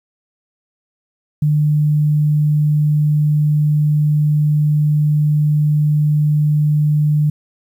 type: tone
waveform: sine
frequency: 150 Hz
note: D3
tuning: 37 cents sharp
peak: -11 dBFS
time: 1.42-7.3 s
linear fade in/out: 5 ms
effects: 8-bit